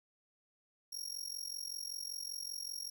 sawtooth tone with amplitude modulation, 5588 Hz, F8, in tune, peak -34 dBFS, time 0.92-2.9 s, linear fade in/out 10 ms, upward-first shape sine, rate 45.2 Hz, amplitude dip 90%, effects none

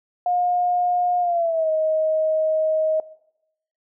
sine tone with pitch glide, 714 to 628.8 Hz, F5 to D#5, +38 to +18 cents, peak -18 dBFS, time 0.26-3 s, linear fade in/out 2 ms, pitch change -220 cents, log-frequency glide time 1.2-1.7 s, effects noise-tail reverb RT60 0.8 s tail -19 dB re dry

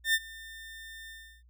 30% pulse tone with ADSR envelope, 1800 Hz, A6, 39 cents sharp, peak -19 dBFS, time 0.04-1.43 s, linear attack 100 ms, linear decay 46 ms, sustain -22 dB, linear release 340 ms, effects added 60 Hz sine -56 dBFS peak until 1.49 s

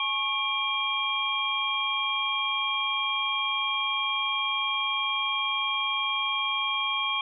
sine tone cluster, 846 / 1095 / 2370 / 3239 Hz, G#5 / C#6 / D7 / G#7, +32 / -22 / +15 / -44 cents, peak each -37 / -30 / -30 / -29 dBFS, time 0-7.21 s, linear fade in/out 2 ms, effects none

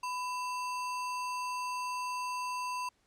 sine tone with sample-and-hold, 998 Hz, B5, 18 cents sharp, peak -33 dBFS, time 0.03-2.89 s, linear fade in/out 5 ms, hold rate 3675 Hz, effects pink hiss -72 dBFS RMS until 3.06 s + low-pass 9000 Hz 12 dB/octave

